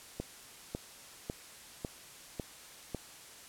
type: click train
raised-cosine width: 2 ms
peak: -22 dBFS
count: 6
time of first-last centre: 0.2-2.947 s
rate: 1.82 Hz
effects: white hiss -52 dBFS RMS until 3.48 s + low-pass 11000 Hz 12 dB/octave